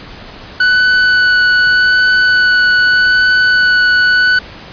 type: tone with vibrato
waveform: 45% pulse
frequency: 1489 Hz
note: F#6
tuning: 11 cents sharp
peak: -7 dBFS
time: 0.6-4.39 s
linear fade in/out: 5 ms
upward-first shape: sine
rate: 0.83 Hz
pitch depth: 9 cents each way
effects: pink hiss -32 dBFS RMS until 4.72 s + resampled to 11025 Hz